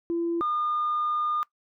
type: tone pair in turn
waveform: sine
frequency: 338.6 / 1215 Hz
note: E4 / D#6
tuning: +46 / -42 cents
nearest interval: octave + minor seventh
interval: 2212 cents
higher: second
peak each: -23 dBFS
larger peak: neither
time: 0.1-0.41 / 0.41-1.43 s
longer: second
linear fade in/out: 0 ms
effects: noise-tail reverb RT60 0.1 s tail -21 dB re dry + tanh soft clip ceiling -20 dBFS